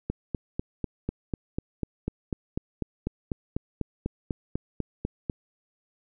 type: click train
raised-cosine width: 3 ms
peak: -15 dBFS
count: 22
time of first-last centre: 0.1-5.298 s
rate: 4.04 Hz
effects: none